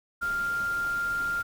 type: tone in noise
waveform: sine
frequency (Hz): 1396.9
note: F6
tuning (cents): 0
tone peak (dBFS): -26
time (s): 0.21-1.43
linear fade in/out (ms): 20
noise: pink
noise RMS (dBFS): -43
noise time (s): 0.21-1.43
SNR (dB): +14
effects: none